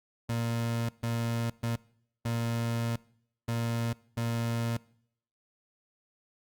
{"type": "tone bursts at uneven times", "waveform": "30% pulse", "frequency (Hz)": 116.54, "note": "A#2", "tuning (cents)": 0, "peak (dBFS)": -26, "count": 6, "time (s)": [[0.29, 0.89], [1.03, 1.5], [1.63, 1.76], [2.25, 2.96], [3.48, 3.93], [4.17, 4.77]], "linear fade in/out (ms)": 5, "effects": ["noise-tail reverb RT60 0.7 s tail -23 dB re dry", "Opus 48 kbps"]}